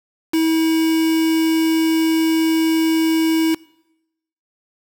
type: tone with quantisation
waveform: triangle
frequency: 322.2 Hz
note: E4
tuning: 39 cents flat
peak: -12 dBFS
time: 0.33-3.55 s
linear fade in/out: 10 ms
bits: 4
effects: noise-tail reverb RT60 0.9 s tail -24 dB re dry